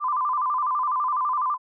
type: tone with vibrato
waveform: sine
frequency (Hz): 1098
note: C#6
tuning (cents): -17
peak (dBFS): -21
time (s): 0-1.58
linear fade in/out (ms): 50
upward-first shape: square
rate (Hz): 12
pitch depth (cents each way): 130
effects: none